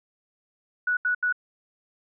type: tone bursts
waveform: sine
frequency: 1471 Hz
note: F#6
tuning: 11 cents flat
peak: -21 dBFS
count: 3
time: 0.87-1.326 s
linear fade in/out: 5 ms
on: 100 ms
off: 78 ms
effects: none